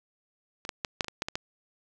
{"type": "clicks", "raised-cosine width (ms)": 0.2, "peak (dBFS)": [-21, -14, -12, -8, -21, -18, -12, -15, -13], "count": 9, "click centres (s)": [0.651, 0.692, 0.848, 1.008, 1.045, 1.083, 1.221, 1.285, 1.355], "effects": []}